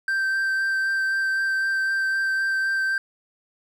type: tone with vibrato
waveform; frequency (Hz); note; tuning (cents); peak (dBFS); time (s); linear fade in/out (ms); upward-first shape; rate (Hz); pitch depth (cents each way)
triangle; 1564; G6; -4; -19; 0.08-2.98; 2; sine; 3.9; 11
effects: none